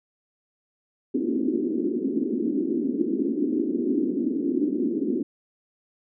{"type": "band-pass noise", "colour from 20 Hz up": "pink", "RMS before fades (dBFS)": -25, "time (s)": [1.14, 5.23], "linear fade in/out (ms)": 5, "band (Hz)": [240, 360], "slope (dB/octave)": 48, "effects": []}